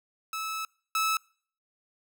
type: tone pair in turn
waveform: sawtooth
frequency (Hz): 1303 / 1303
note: E6 / E6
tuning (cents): -20 / -20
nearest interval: unison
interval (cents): 0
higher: neither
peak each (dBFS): -28 / -21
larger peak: second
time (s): 0.33-0.65 / 0.95-1.17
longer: first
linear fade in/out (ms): 2
effects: noise-tail reverb RT60 0.5 s tail -26 dB re dry